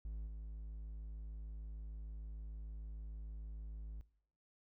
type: tone with level steps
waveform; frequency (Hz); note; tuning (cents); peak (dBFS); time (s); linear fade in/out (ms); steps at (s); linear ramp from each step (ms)
triangle; 53.3; G#1; +46; -39 / -42; 0.05-4.01; 0; 0.26; 20
effects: noise-tail reverb RT60 0.6 s tail -20 dB re dry